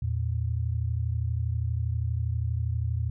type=tone pair together; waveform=sine; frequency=82.41 / 114.87 Hz; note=E2 / A#2; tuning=0 / -25 cents; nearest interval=tritone; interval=575 cents; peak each=-28 dBFS; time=0.02-3.1 s; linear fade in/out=5 ms; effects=none